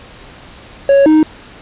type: tone pair in turn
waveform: triangle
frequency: 554.4 / 311.1 Hz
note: C#5 / D#4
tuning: 0 / 0 cents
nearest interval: minor seventh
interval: 1000 cents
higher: first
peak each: -3 dBFS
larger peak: neither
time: 0.89-1.06 / 1.06-1.23 s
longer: neither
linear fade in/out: 2 ms
effects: pink hiss -37 dBFS RMS until 1.61 s + resampled to 8000 Hz